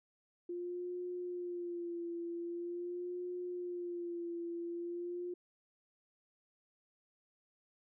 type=tone with vibrato; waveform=sine; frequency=349.2 Hz; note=F4; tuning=in tune; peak=-38 dBFS; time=0.49-5.34 s; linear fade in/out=5 ms; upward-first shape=sine; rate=0.44 Hz; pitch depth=42 cents each way; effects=none